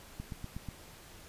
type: click train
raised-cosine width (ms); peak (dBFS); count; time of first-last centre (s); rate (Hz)
5; -27; 5; 0.2-0.687; 8.21
effects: pink hiss -53 dBFS RMS until 1.28 s + resampled to 32000 Hz